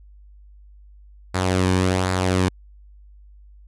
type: tone with flanger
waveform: sawtooth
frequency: 92.5 Hz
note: F#2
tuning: in tune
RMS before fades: -20 dBFS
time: 1.34-2.49 s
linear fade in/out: 10 ms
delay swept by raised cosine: 0.33 to 1.53 ms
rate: 1.3 Hz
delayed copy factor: -0.5
effects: added 50 Hz sine -44 dBFS peak until 3.67 s + resampled to 24000 Hz